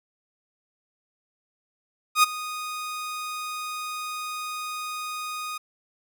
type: tone with ADSR envelope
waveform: sawtooth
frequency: 1240 Hz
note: D#6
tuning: 6 cents flat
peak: -9 dBFS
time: 2.15-5.58 s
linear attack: 82 ms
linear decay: 16 ms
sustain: -18 dB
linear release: 9 ms
effects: none